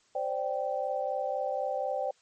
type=chord; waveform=sine; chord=C suspended second; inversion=none; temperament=equal with one note detuned; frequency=523.3 / 587.3 / 780.4 Hz; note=C5 / D5 / G5; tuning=0 / 0 / -8 cents; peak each=-33 dBFS; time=0.15-2.11 s; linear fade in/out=5 ms; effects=white hiss -66 dBFS RMS until 2.21 s + MP3 32 kbps